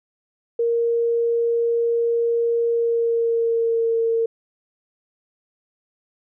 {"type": "tone with pitch glide", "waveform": "sine", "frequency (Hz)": [466.7, 456.8], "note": ["A#4", "A#4"], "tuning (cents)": [2, -35], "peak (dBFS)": -17, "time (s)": [0.59, 4.26], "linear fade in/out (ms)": 5, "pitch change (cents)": -37, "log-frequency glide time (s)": [2.69, 3.99], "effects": []}